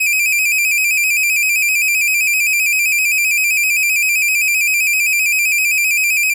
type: tone with vibrato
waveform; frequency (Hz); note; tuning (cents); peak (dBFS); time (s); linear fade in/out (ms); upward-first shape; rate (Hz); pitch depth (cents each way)
45% pulse; 2452; D#7; -26; -12; 0-6.34; 10; square; 7.7; 59
effects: none